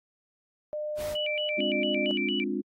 sine tone, 603 Hz, D5, 46 cents sharp, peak -30 dBFS, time 0.73-2.11 s, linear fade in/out 0 ms
pink noise, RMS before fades -41 dBFS, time 0.96-1.17 s, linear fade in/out 50 ms
sine tone with vibrato, 2628 Hz, E7, 6 cents flat, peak -29 dBFS, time 1.15-2.44 s, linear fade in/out 5 ms, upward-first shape square, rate 4.4 Hz, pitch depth 200 cents each way
sine chord, D half-diminished seventh, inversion second, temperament equal with one note detuned, 207.7 / 261.6 / 293.7 / 354.7 Hz, Ab3 / C4 / D4 / F4, 0 / 0 / 0 / +27 cents, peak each -33 dBFS, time 1.57-2.62 s, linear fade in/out 20 ms
effects AAC 48 kbps

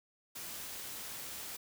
white noise, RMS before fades -44 dBFS, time 0.35-1.57 s, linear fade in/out 10 ms, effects none

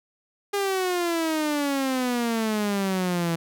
sawtooth exponential sweep, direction down, 407.3 to 164.81 Hz, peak -19 dBFS, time 0.53-3.36 s, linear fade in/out 10 ms, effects none

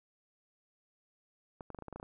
clicks, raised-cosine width 1 ms, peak -30 dBFS, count 10, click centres 1.608 / 1.703 / 1.747 / 1.788 / 1.823 / 1.883 / 1.927 / 1.96 / 1.999 / 2.029 s, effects none

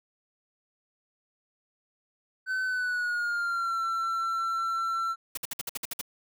triangle tone with pitch glide, 1521 to 1347.3 Hz, F#6 to E6, +47 to +37 cents, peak -25 dBFS, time 2.46-5.16 s, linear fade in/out 50 ms, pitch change -210 cents, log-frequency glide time 2.64-3.78 s
white noise bursts, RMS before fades -33 dBFS, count 9, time 5.35-6.014 s, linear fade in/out 5 ms, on 24 ms, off 56 ms
effects none

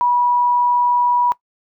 sine tone, 973 Hz, B5, 26 cents flat, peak -13 dBFS, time 0.01-1.32 s, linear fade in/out 0 ms, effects noise-tail reverb RT60 0.1 s tail -20 dB re dry

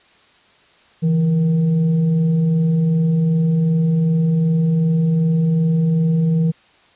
sine tone with frequency modulation, 164.81 Hz, E3, in tune, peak -13 dBFS, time 1.02-6.52 s, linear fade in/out 20 ms, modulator 307 Hz, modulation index 0.3, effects white hiss -52 dBFS RMS until 6.95 s + resampled to 8000 Hz

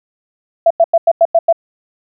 sine tone bursts, 669 Hz, E5, 25 cents sharp, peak -5 dBFS, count 7, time 0.66-1.527 s, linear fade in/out 5 ms, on 45 ms, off 92 ms, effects none

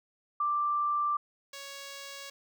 sine / 5% pulse tone pair in turn, 1178 / 555.9 Hz, D6 / C#5, +5 / +5 cents, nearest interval octave + minor second, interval 1300 cents, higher first, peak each -26 / -30 dBFS, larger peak first, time 0.4-1.17 / 1.53-2.3 s, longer neither, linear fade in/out 5 ms, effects none

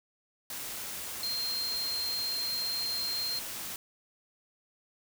sine tone in noise, 4186 Hz, C8, in tune, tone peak -31 dBFS, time 1.23-3.39 s, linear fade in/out 2 ms, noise white, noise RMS -39 dBFS, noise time 0.5-3.76 s, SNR +5 dB, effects none

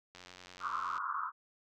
click train, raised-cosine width 0.2 ms, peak -33 dBFS, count 76, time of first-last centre 0.15-0.979 s, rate 90.5 Hz
white band-pass noise, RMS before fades -37 dBFS, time 0.6-1.32 s, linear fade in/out 50 ms, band 1000 to 1400 Hz, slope 96 dB/octave
effects none

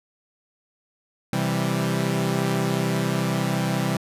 sawtooth chord, C major, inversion none, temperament equal, 130.81 / 164.81 / 196 Hz, C3 / E3 / G3, 0 / 0 / 0 cents, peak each -22 dBFS, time 1.33-3.97 s, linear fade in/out 2 ms, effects resampled to 32000 Hz

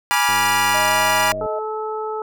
25% pulse chord, G# diminished seventh, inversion none, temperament equal with one note detuned, 830.6 / 974.2 / 1174.7 / 1396.9 Hz, G#5 / B5 / D6 / F6, 0 / -24 / 0 / 0 cents, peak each -17 / -15 / -20 / -20 dBFS, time 0.11-1.32 s, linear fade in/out 0 ms
click train, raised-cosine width 2 ms, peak -22 dBFS, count 116, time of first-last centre 0.29-1.46 s, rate 98.3 Hz
sine tone with pitch glide, 622.3 to 631 Hz, D#5 to D#5, 0 to +24 cents, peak -24 dBFS, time 0.74-1.59 s, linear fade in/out 5 ms, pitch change +24 cents, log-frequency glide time 0.88-0.93 s
harmonic tone, 433.4 Hz, A4, 26 cents flat, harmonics 1 / 2 / 3, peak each -25 / -28 / -30 dBFS, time 1.41-2.22 s, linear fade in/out 2 ms
effects none

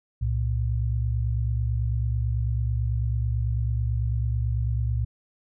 sine tone pair together, 65.41 / 114.5 Hz, C2 / A#2, 0 / -31 cents, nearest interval minor seventh, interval 969 cents, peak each -25 dBFS, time 0.21-5.05 s, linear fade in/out 10 ms, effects none

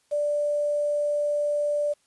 sine tone with quantisation, 587.3 Hz, D5, in tune, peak -22 dBFS, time 0.11-1.94 s, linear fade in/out 20 ms, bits 8, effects white hiss -67 dBFS RMS until 2.06 s + resampled to 24000 Hz

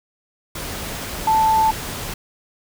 sine tone in noise, 880 Hz, A5, in tune, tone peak -13 dBFS, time 1.27-1.71 s, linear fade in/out 5 ms, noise pink, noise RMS -29 dBFS, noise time 0.55-2.14 s, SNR +13 dB, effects none

